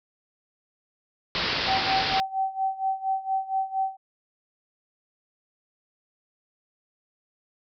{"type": "low-pass noise", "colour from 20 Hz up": "white", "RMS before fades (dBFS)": -27, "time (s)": [1.35, 2.2], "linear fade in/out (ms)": 0, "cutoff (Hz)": 5100, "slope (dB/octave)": 96}
{"type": "tone with tremolo", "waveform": "sine", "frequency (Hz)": 769, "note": "G5", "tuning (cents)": -33, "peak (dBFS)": -21, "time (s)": [1.66, 3.97], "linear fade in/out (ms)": 50, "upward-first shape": "sine", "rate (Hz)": 4.3, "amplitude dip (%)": 85}
{"effects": []}